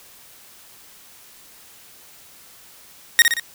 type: tone with echo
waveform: sawtooth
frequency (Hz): 1864.7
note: A#6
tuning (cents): 0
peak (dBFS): -4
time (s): 3.19-3.22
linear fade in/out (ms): 0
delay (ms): 59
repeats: 3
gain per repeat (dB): -5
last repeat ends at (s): 3.397
effects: white hiss -47 dBFS RMS until 3.54 s